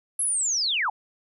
sine linear sweep, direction down, 11200 to 740 Hz, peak -22 dBFS, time 0.19-0.9 s, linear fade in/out 5 ms, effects none

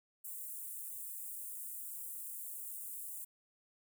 white high-pass noise, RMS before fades -45 dBFS, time 0.24-3.25 s, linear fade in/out 10 ms, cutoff 8000 Hz, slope 48 dB/octave, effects none

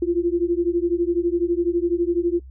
sine beating tone pair, 340 / 352 Hz, F4 / F4, -46 / +14 cents, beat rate 12 Hz, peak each -21 dBFS, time 0.02-2.4 s, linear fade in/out 5 ms, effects noise-tail reverb RT60 0.1 s tail -24 dB re dry + added 65 Hz sine -38 dBFS peak until 2.5 s

